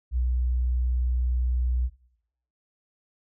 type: tone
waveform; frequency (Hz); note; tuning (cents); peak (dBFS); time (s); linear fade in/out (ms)
sine; 61.74; B1; 0; -22; 0.11-1.9; 50
effects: noise-tail reverb RT60 0.7 s tail -17 dB re dry